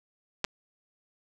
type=clicks; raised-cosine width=0.2 ms; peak=-11 dBFS; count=2; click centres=0.443 / 0.448 s; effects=none